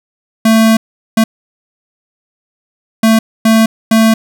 square tone bursts at uneven times, 222.8 Hz, A3, 22 cents sharp, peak -6 dBFS, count 5, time 0.45-0.77 / 1.17-1.24 / 3.03-3.19 / 3.45-3.66 / 3.91-4.14 s, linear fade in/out 5 ms, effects none

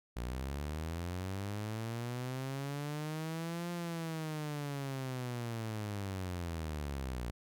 sawtooth linear two-way sweep, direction up then down, 57.6 to 174.61 to 57.6 Hz, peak -33 dBFS, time 0.16-7.31 s, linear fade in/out 10 ms, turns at 3.71 s, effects none

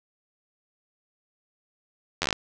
slowing click train, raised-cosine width 0.2 ms, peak -7 dBFS, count 8, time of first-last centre 2.22-2.328 s, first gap 11 ms, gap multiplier 1.11, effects resampled to 24000 Hz + 7-bit

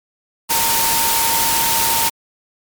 sine tone in noise, 916 Hz, A#5, 31 cents flat, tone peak -20 dBFS, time 0.49-2.1 s, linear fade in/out 20 ms, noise white, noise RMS -17 dBFS, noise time 0.49-2.1 s, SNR -6 dB, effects MP3 96 kbps

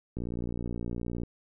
click train, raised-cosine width 3 ms, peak -22 dBFS, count 64, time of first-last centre 0.17-1.234 s, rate 59.2 Hz, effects none

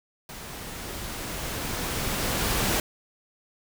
pink noise with level ramp, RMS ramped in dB -40 to -24 dBFS, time 0.29-2.8 s, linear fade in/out 2 ms, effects none

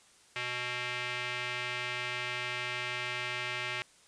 square tone with band-pass filter, 123.3 Hz, B2, 2 cents flat, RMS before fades -36 dBFS, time 0.36-3.82 s, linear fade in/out 0 ms, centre 2400 Hz, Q 2.2, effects white hiss -61 dBFS RMS until 4.07 s + resampled to 22050 Hz

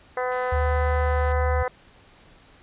harmonic tone, 251.8 Hz, B3, 34 cents sharp, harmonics 2 / 3 / 4 / 5 / 6 / 7 / 8, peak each -26 / -30 / -32 / -34 / -36 / -37 / -38 dBFS, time 0.17-1.68 s, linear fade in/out 2 ms
click train, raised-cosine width 0.2 ms, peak -30 dBFS, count 225, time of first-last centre 0.32-1.32 s, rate 224 Hz
sine tone, 75.1 Hz, D2, 39 cents sharp, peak -21 dBFS, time 0.52-1.63 s, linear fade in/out 5 ms
effects pink hiss -53 dBFS RMS until 2.62 s + resampled to 8000 Hz

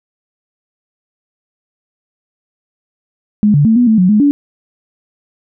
sine tone with pitch steps, 209.2 / 145.1 / 223 / 244.3 / 220 / 182.5 / 211.2 / 286.4 Hz, G#3 / D3 / A3 / B3 / A3 / F#3 / G#3 / D4, +13 / -21 / +23 / -19 / 0 / -24 / +29 / -43 cents, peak -6 dBFS, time 3.43-4.31 s, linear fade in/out 0 ms, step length 110 ms, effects none

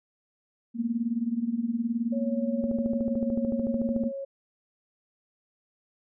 sine tone with tremolo, 233.1 Hz, A#3, in tune, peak -22 dBFS, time 0.74-4.12 s, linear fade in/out 50 ms, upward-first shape sine, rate 19 Hz, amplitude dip 80%
sine tone with pitch glide, 554.4 to 548.3 Hz, C#5 to C#5, 0 to -19 cents, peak -32 dBFS, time 2.12-4.25 s, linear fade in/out 10 ms, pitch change -19 cents, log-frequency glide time 2.93-3.13 s
click train, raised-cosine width 2 ms, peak -23 dBFS, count 20, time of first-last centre 2.64-4.037 s, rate 13.6 Hz
effects none

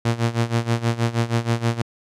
sawtooth tone with tremolo, 116.54 Hz, A#2, in tune, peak -12 dBFS, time 0.05-1.82 s, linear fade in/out 5 ms, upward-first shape sine, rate 6.3 Hz, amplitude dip 85%, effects low-pass 8000 Hz 12 dB/octave

